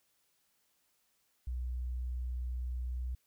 sine tone with pitch glide, 61.8 to 62.27 Hz, B1 to B1, +2 to +15 cents, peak -34 dBFS, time 1.47-3.15 s, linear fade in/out 5 ms, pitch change +13 cents, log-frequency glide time 2.86-3.04 s, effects white hiss -75 dBFS RMS until 3.26 s

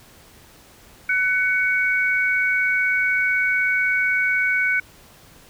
sine tone pair together, 1500 / 2236 Hz, F#6 / C#7, +23 / +14 cents, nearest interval perfect fifth, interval 691 cents, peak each -20 dBFS, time 1.09-4.8 s, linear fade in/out 5 ms, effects pink hiss -49 dBFS RMS until 5.49 s

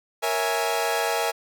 sawtooth chord, A# half-diminished seventh, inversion none, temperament equal, 466.2 / 554.4 / 659.3 / 830.6 Hz, A#4 / C#5 / E5 / G#5, 0 / 0 / 0 / 0 cents, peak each -24 / -28 / -24 / -23 dBFS, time 0.22-1.32 s, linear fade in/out 20 ms, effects none

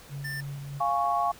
sine tone with tremolo, 140.7 Hz, C#3, 26 cents sharp, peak -33 dBFS, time 0.09-0.82 s, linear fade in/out 50 ms, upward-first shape sine, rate 3.2 Hz, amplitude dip 30%
square tone, 1785 Hz, A6, 24 cents sharp, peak -34 dBFS, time 0.24-0.41 s, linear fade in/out 10 ms
sine chord, Db major, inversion first, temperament equal, 698.5 / 830.6 / 1108.7 Hz, F5 / Ab5 / Db6, 0 / 0 / 0 cents, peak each -27 / -29 / -27 dBFS, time 0.8-1.32 s, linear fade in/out 10 ms
effects pink hiss -50 dBFS RMS until 1.39 s

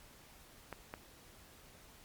clicks, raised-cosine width 0.5 ms, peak -27 dBFS, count 2, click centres 0.727 / 0.939 s, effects pink hiss -59 dBFS RMS until 2.04 s + MP3 96 kbps

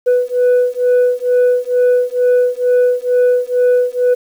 sine beating tone pair, 493.9 / 496.1 Hz, B4 / B4, 0 / +8 cents, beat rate 2.2 Hz, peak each -11 dBFS, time 0.06-4.15 s, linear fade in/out 20 ms, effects tanh soft clip ceiling -7 dBFS + 7-bit

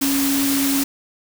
sine tone in noise, 276 Hz, C#4, 7 cents flat, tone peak -18 dBFS, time 0.01-0.84 s, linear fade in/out 10 ms, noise white, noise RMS -23 dBFS, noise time 0.01-0.84 s, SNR +2 dB, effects none

